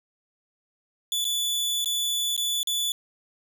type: tone with dropouts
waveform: sawtooth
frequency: 3464 Hz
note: A7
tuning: 28 cents flat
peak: -21 dBFS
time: 1.12-2.92 s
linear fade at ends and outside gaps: 1 ms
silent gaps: 1.244-1.251 / 1.845-1.858 / 2.365-2.377 / 2.631-2.672 s
effects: none